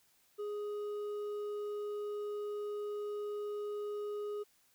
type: tone with hard clipping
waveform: triangle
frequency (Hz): 415.3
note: G#4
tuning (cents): 0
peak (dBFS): -38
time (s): 0.38-4.44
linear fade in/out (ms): 20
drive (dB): 8
effects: white hiss -70 dBFS RMS until 4.74 s